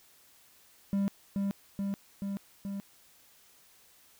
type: tone with echo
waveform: triangle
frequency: 198.3 Hz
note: G3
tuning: 20 cents sharp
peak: -24 dBFS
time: 0.93-1.08 s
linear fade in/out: 0 ms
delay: 430 ms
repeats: 4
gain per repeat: -2 dB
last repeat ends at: 2.8 s
effects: white hiss -61 dBFS RMS until 4.19 s